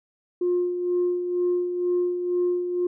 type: tone with tremolo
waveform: sine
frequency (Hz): 355.6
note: F4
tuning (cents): +31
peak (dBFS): -18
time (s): 0.41-2.87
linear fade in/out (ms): 5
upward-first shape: sine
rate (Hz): 2.1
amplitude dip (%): 55
effects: tanh soft clip ceiling -16 dBFS